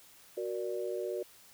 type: chord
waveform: sine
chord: Gb augmented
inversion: none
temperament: equal with one note detuned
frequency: 370 / 471.3 / 587.3 Hz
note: Gb4 / Bb4 / D5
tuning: 0 / +19 / 0 cents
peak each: -36 / -38 / -39 dBFS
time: 0.37-1.23 s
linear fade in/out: 5 ms
effects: white hiss -58 dBFS RMS until 1.53 s